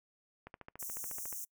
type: click train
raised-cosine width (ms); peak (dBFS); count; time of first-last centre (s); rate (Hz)
0.5; -32; 13; 0.47-1.327; 14
type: high-pass noise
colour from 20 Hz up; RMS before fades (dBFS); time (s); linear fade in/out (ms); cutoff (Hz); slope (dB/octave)
white; -42; 0.79-1.45; 10; 5700; 96
effects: noise-tail reverb RT60 0.1 s tail -25 dB re dry